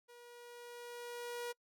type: tone with level ramp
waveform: sawtooth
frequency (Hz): 480.3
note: B4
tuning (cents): -48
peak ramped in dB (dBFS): -52 to -35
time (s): 0.08-1.53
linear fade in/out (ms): 20
effects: noise-tail reverb RT60 0.1 s tail -26 dB re dry

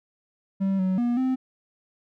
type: tone with pitch steps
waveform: triangle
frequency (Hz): 193.7 / 187 / 240.1 / 259.2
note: G3 / F#3 / B3 / C4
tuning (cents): -20 / +19 / -49 / -16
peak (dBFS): -19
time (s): 0.6-1.36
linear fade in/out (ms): 20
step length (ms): 190
effects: none

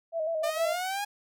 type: tone with vibrato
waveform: sine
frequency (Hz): 645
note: E5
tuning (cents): -38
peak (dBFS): -27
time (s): 0.12-0.77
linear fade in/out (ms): 50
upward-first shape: square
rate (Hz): 6.6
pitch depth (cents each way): 49
type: exponential sweep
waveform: sawtooth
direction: up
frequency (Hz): 592 to 830.6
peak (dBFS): -26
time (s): 0.43-1.05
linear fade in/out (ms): 10
effects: none

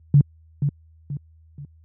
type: tone with echo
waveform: sine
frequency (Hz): 142.8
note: D3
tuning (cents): -48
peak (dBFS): -9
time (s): 0.14-0.21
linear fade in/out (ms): 2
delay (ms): 480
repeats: 3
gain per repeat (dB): -8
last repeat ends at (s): 1.65
effects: added 80 Hz sine -48 dBFS peak until 1.84 s + high-pass 60 Hz 12 dB/octave

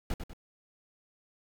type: noise with echo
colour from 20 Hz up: brown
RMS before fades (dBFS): -31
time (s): 0.1-0.14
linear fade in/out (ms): 2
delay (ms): 97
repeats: 2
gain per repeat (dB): -7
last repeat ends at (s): 0.334
effects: none

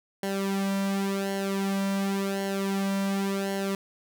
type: tone with flanger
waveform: sawtooth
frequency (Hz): 196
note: G3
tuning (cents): 0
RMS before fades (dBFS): -28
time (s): 0.23-3.75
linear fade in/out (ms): 2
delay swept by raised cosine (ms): 0.81 to 2.41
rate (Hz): 0.91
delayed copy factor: -0.75
effects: none

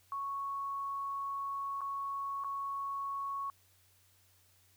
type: tone with dropouts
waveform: sine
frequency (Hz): 1108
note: C#6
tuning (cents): -1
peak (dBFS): -35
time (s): 0.12-3.5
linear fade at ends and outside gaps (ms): 1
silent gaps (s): 1.808-1.815 / 2.438-2.445
effects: added 93 Hz sine -70 dBFS peak until 4.76 s + white hiss -68 dBFS RMS until 4.76 s

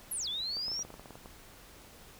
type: linear two-way sweep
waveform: sine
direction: down then up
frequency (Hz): 11830 to 3322 to 5800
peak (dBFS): -33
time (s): 0.11-0.83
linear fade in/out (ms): 5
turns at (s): 0.28
type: clicks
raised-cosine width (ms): 1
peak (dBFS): -33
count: 12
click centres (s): 0.569 / 0.682 / 0.717 / 0.793 / 0.85 / 0.904 / 0.941 / 0.996 / 1.058 / 1.107 / 1.155 / 1.259
effects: pink hiss -54 dBFS RMS until 2.19 s

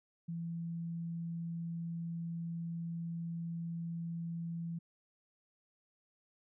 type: tone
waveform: sine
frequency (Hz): 167.8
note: E3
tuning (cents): +31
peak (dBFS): -37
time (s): 0.28-4.79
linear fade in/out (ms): 10
effects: none

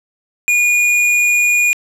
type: tone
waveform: square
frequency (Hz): 2441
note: D#7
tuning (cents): -34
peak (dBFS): -11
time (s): 0.48-1.73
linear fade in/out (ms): 0
effects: low-pass 11000 Hz 12 dB/octave

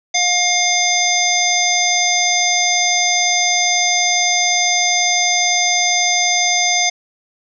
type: harmonic tone with a mistuned harmonic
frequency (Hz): 712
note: F5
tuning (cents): +33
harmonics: 1 / 3 / 5 / 7 / 9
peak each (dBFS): -20 / -18 / -21 / -21 / -18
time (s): 0.14-6.9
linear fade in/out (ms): 10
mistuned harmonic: 9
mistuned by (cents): -38
effects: none

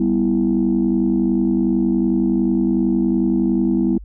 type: chord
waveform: sine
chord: E minor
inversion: first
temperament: equal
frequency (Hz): 196 / 246.9 / 329.6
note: G3 / B3 / E4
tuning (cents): 0 / 0 / 0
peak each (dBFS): -18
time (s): 0-3.98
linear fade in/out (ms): 5
effects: tanh soft clip ceiling -8 dBFS + added 50 Hz sine -33 dBFS peak until 4.04 s

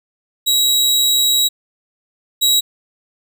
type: tone pair in turn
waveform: sawtooth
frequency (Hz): 3858 / 3858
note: B7 / B7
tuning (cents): -41 / -41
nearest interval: unison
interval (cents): 0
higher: neither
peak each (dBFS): -9 / -8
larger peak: second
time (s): 0.46-1.49 / 2.41-2.61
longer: first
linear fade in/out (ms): 20
effects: none

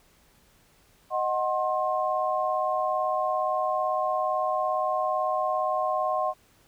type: chord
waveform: sine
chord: C diminished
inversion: first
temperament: equal with one note detuned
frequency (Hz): 622.3 / 740 / 1063.6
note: Eb5 / Gb5 / C6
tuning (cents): 0 / 0 / +28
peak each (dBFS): -28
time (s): 1.1-6.34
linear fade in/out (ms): 50
effects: pink hiss -61 dBFS RMS until 6.67 s

